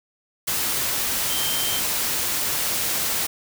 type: tone in noise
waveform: sine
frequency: 3136 Hz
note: G7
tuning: in tune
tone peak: -28 dBFS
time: 1.29-1.8 s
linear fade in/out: 10 ms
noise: white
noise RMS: -24 dBFS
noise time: 0.47-3.27 s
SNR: -7 dB
effects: none